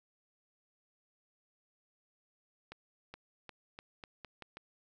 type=accelerating click train; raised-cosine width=0.3 ms; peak=-30 dBFS; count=8; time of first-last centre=2.72-4.57 s; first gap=420 ms; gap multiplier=0.84; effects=none